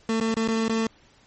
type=tone with dropouts; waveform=30% pulse; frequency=224.4 Hz; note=A3; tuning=34 cents sharp; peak=-19 dBFS; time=0.09-0.87 s; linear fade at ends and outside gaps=2 ms; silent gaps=0.202-0.21 / 0.342-0.367 / 0.478-0.485 / 0.683-0.695 s; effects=pink hiss -57 dBFS RMS until 1.26 s + MP3 32 kbps